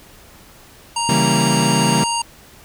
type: harmonic tone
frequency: 933 Hz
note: A#5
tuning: 1 cent sharp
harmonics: 1 / 3 / 5 / 7 / 9 / 10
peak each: -20 / -25 / -27 / -28 / -30 / -30 dBFS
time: 0.96-2.22 s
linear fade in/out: 5 ms
type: chord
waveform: 35% pulse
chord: C# diminished seventh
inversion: none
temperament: equal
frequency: 138.59 / 164.81 / 196 / 233.1 Hz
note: C#3 / E3 / G3 / Bb3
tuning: 0 / 0 / 0 / 0 cents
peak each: -19 dBFS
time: 1.09-2.04 s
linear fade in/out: 2 ms
effects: pink hiss -45 dBFS RMS until 2.64 s